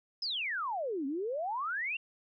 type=exponential two-way sweep; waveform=sine; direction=down then up; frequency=5274 to 261.6 to 2819 Hz; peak=-32 dBFS; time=0.22-1.97 s; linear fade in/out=5 ms; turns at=1.06 s; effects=none